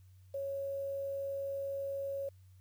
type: tone with quantisation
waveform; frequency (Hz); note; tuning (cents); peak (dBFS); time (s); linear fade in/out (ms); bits
sine; 552; C#5; -7; -35; 0.34-2.29; 5; 10
effects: added 93 Hz sine -56 dBFS peak until 2.6 s + white hiss -75 dBFS RMS until 2.6 s